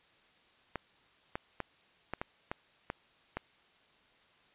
clicks, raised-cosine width 0.5 ms, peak -20 dBFS, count 8, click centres 0.757 / 1.355 / 1.603 / 2.136 / 2.215 / 2.515 / 2.901 / 3.37 s, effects white hiss -65 dBFS RMS until 4.54 s + resampled to 8000 Hz

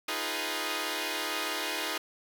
5% pulse chord, F half-diminished seventh, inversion third, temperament equal, 311.1 / 349.2 / 415.3 / 493.9 Hz, Eb4 / F4 / Ab4 / Cb5, 0 / 0 / 0 / 0 cents, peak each -24 / -26 / -25 / -26 dBFS, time 0.08-1.98 s, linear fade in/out 5 ms, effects none

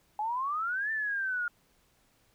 sine exponential two-way sweep, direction up then down, 830.6 to 1790 to 1413 Hz, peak -29 dBFS, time 0.19-1.48 s, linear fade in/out 2 ms, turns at 0.91 s, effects pink hiss -68 dBFS RMS until 2.34 s

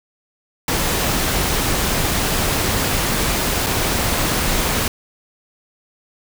pink noise with dropouts, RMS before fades -19 dBFS, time 0.68-4.88 s, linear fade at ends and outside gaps 2 ms, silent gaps 3.664-3.667 s, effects none

